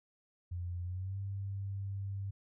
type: tone with pitch glide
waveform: sine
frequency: 88.2 to 98.43 Hz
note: F2 to G2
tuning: +18 to +8 cents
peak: -36 dBFS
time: 0.51-2.31 s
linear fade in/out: 10 ms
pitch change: +190 cents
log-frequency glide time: 0.83-1.18 s
effects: none